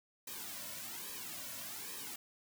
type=noise with flanger; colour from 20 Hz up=white; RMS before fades=-45 dBFS; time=0.27-2.16 s; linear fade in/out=5 ms; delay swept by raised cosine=1.4 to 2.5 ms; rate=1.2 Hz; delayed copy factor=-0.85; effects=none